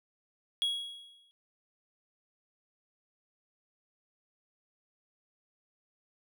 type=tone with exponential decay; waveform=triangle; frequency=3322 Hz; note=G#7; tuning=in tune; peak=-24 dBFS; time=0.62-1.31 s; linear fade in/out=0 ms; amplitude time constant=150 ms; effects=none